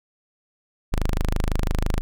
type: tone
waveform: sawtooth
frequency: 25.96 Hz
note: G#0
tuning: in tune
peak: -16 dBFS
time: 0.92-2.01 s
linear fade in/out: 0 ms
effects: none